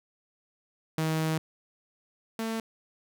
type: tone pair in turn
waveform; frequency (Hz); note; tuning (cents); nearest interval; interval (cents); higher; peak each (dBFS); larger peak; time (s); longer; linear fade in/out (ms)
sawtooth; 158.7 / 224.4; D#3 / A3; +35 / +34; tritone; 599; second; -22 / -26; first; 0.98-1.38 / 2.39-2.6; first; 2
effects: none